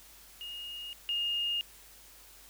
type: tone pair in turn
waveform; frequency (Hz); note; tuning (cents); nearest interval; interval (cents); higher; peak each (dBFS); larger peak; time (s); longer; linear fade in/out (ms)
sine; 2854 / 2838; F7 / F7; +37 / +27; unison; 10; first; -39 / -29; second; 0.41-0.93 / 1.09-1.61; neither; 0
effects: added 50 Hz sine -62 dBFS peak until 2.49 s + white hiss -55 dBFS RMS until 2.49 s